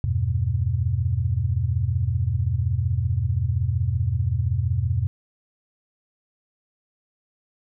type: chord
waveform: sine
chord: E minor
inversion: none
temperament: equal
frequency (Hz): 82.41 / 98 / 123.47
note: E2 / G2 / B2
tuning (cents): 0 / 0 / 0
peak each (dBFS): -25 / -24 / -24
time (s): 0.04-5.07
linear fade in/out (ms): 0
effects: none